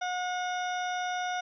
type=harmonic tone; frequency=725 Hz; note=F#5; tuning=35 cents flat; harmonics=1 / 2 / 3 / 4 / 5 / 7 / 8; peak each=-31 / -36 / -43 / -47 / -43 / -55 / -46 dBFS; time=0.01-1.41 s; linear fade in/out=10 ms; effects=none